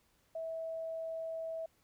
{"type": "tone", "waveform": "sine", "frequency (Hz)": 651, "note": "E5", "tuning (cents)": -22, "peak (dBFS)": -37, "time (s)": [0.35, 1.66], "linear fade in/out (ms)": 5, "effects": ["pink hiss -72 dBFS RMS until 1.83 s"]}